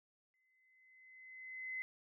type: tone with exponential growth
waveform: sine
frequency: 2042 Hz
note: C7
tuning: 43 cents flat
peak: -38 dBFS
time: 0.34-1.82 s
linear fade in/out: 0 ms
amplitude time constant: 320 ms
effects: none